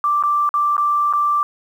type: tone with dropouts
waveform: sine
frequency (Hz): 1174.7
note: D6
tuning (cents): 0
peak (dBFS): -14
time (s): 0.04-1.43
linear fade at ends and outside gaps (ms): 1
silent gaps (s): 0.226-0.236 / 0.491-0.54 / 0.767-0.779 / 1.127-1.135
effects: 8-bit